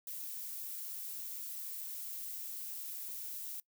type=noise; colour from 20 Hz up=violet; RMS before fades=-43 dBFS; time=0.07-3.6 s; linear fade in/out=2 ms; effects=noise-tail reverb RT60 0.1 s tail -22 dB re dry